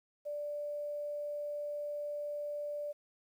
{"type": "tone with quantisation", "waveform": "sine", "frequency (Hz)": 587, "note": "D5", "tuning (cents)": -1, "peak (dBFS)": -36, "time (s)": [0.25, 2.93], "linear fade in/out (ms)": 20, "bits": 11, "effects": []}